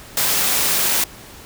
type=high-pass noise; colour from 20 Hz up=white; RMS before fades=-18 dBFS; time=0.17-1.04 s; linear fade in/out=2 ms; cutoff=130 Hz; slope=12 dB/octave; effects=pink hiss -40 dBFS RMS until 1.45 s